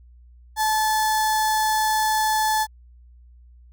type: tone with notch filter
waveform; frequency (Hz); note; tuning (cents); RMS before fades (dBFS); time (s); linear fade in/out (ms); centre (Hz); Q
sawtooth; 867; A5; -26; -21; 0.56-2.67; 50; 2600; 1.4
effects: added 60 Hz sine -46 dBFS peak until 3.72 s